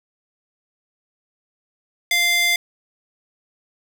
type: tone with high-pass filter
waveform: square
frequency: 695 Hz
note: F5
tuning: 9 cents flat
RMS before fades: -18 dBFS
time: 2.11-2.56 s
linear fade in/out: 2 ms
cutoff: 2300 Hz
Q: 1.9
effects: none